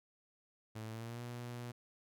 sawtooth tone with pitch glide, 110 to 120.65 Hz, A2 to B2, 0 to -40 cents, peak -39 dBFS, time 0.75-1.72 s, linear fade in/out 10 ms, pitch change +160 cents, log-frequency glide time 0.86-1.22 s, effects none

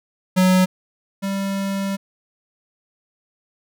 square tone pair in turn, 185 / 196 Hz, F#3 / G3, 0 / 0 cents, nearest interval minor second, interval 100 cents, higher second, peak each -13 / -22 dBFS, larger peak first, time 0.36-0.66 / 1.22-1.97 s, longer second, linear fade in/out 20 ms, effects none

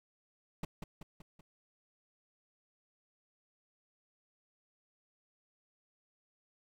brown noise with echo, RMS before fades -36 dBFS, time 0.63-0.65 s, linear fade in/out 5 ms, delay 190 ms, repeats 4, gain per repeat -5 dB, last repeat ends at 1.41 s, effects none

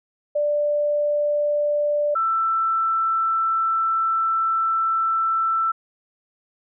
sine tone pair in turn, 589 / 1331.1 Hz, D5 / E6, +5 / +16 cents, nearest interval octave + major second, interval 1411 cents, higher second, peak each -18 dBFS, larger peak neither, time 0.35-2.15 / 2.15-5.72 s, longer second, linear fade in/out 10 ms, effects none

